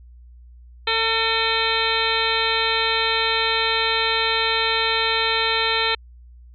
harmonic tone with a mistuned harmonic, 450 Hz, A4, 39 cents sharp, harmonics 1 / 2 / 3 / 4 / 5 / 6 / 7 / 8 / 9, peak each -27 / -27 / -27 / -27 / -27 / -27 / -27 / -27 / -27 dBFS, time 0.87-5.95 s, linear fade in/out 5 ms, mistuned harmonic 6, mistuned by -100 cents, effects added 60 Hz sine -42 dBFS peak until 6.54 s

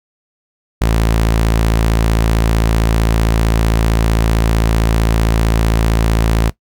sawtooth tone, 55.5 Hz, A1, 16 cents sharp, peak -7 dBFS, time 0.81-6.5 s, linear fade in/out 10 ms, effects noise-tail reverb RT60 0.1 s tail -18 dB re dry

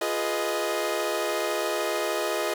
sawtooth chord, F half-diminished seventh, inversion none, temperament equal with one note detuned, 349.2 / 419.4 / 493.9 / 622.3 Hz, F4 / Ab4 / Cb5 / Eb5, 0 / +17 / 0 / 0 cents, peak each -28 / -27 / -30 / -25 dBFS, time 0.01-2.54 s, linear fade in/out 5 ms, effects none

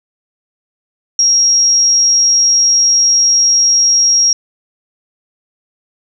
sine tone, 5610 Hz, F8, 7 cents sharp, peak -7 dBFS, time 1.19-4.33 s, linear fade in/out 2 ms, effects none

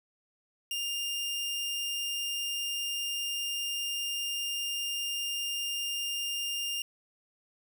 sawtooth tone, 2805 Hz, F7, 7 cents sharp, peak -28 dBFS, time 0.71-6.82 s, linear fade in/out 2 ms, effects none

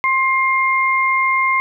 sine tone pair together, 1059 / 2118 Hz, C6 / C7, +21 / +21 cents, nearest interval octave, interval 1200 cents, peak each -16 dBFS, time 0.04-1.6 s, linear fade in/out 0 ms, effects none

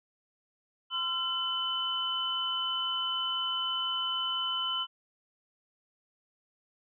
sine tone cluster, 1029 / 1359 / 3022 Hz, C6 / F6 / F#7, -29 / -48 / +36 cents, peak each -38 / -37 / -30 dBFS, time 0.9-4.87 s, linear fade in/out 50 ms, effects none

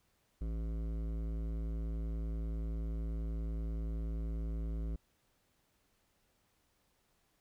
sine tone with hard clipping, 55.2 Hz, A1, 6 cents sharp, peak -37 dBFS, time 0.41-4.96 s, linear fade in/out 5 ms, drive 14 dB, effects pink hiss -75 dBFS RMS until 7.4 s

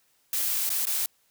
blue noise with dropouts, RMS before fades -27 dBFS, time 0.33-1.06 s, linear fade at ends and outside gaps 1 ms, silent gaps 0.692-0.702 / 0.854-0.869 s, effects white hiss -67 dBFS RMS until 1.3 s

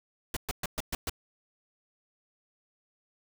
pink noise bursts, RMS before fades -32 dBFS, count 6, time 0.34-1.096 s, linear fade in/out 2 ms, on 26 ms, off 120 ms, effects none

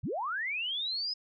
sine linear sweep, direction up, 70.8 to 5120 Hz, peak -31 dBFS, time 0.03-1.14 s, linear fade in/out 10 ms, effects none

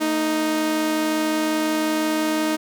sawtooth tone pair together, 225.4 / 311.1 Hz, A3 / D#4, +42 / 0 cents, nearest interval tritone, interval 558 cents, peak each -26 / -16 dBFS, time 0-2.57 s, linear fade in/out 20 ms, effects none

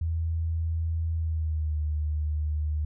sine tone with pitch glide, 81.8 to 75.88 Hz, E2 to D#2, -13 to -43 cents, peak -25 dBFS, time 0.01-2.85 s, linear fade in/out 5 ms, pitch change -130 cents, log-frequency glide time 1.14-1.8 s, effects none

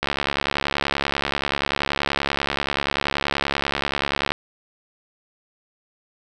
click train, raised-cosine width 0.3 ms, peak -5 dBFS, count 303, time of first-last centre 0.03-4.32 s, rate 70.4 Hz, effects none

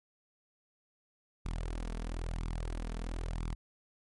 sawtooth tone with flanger, 41.15 Hz, E1, 2 cents flat, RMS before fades -37 dBFS, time 1.45-3.55 s, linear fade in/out 10 ms, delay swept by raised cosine 0.82 to 4.52 ms, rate 1 Hz, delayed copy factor +0.6, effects MP3 48 kbps

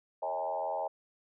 sine tone with frequency modulation, 724 Hz, F#5, 38 cents flat, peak -31 dBFS, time 0.22-0.88 s, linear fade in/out 10 ms, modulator 85 Hz, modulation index 2.2, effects none

